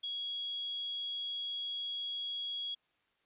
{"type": "tone", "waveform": "sine", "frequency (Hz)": 3322, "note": "G#7", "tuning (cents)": 0, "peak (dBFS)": -35, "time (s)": [0.03, 2.75], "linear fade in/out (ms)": 10, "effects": ["white hiss -75 dBFS RMS until 3.25 s", "resampled to 8000 Hz"]}